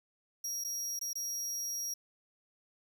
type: tone with dropouts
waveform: 40% pulse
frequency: 5660 Hz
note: F8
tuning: 22 cents sharp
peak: -34 dBFS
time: 0.44-1.94 s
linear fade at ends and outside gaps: 5 ms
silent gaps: 0.64-0.646 / 0.992-1.012 / 1.132-1.154 s
effects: 12-bit